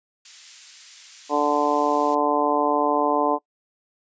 white high-pass noise, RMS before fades -42 dBFS, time 0.25-2.15 s, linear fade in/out 5 ms, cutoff 2200 Hz, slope 12 dB/octave
harmonic tone, 146.83 Hz, D3, in tune, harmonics 2 / 3 / 4 / 5 / 6 / 7, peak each -25 / -25 / -25 / -25 / -25 / -25 dBFS, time 1.29-3.39 s, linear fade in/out 50 ms
effects noise-tail reverb RT60 0.1 s tail -22 dB re dry + resampled to 16000 Hz

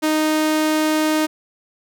sawtooth tone, 310 Hz, D#4, 6 cents flat, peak -12 dBFS, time 0.02-1.27 s, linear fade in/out 20 ms, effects none

